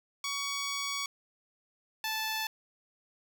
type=tone pair in turn; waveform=10% pulse; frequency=1125 / 875.5 Hz; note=C#6 / A5; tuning=+25 / -9 cents; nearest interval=major third; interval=434 cents; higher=first; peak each=-24 / -23 dBFS; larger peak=second; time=0.24-1.06 / 2.04-2.47 s; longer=first; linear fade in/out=2 ms; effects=none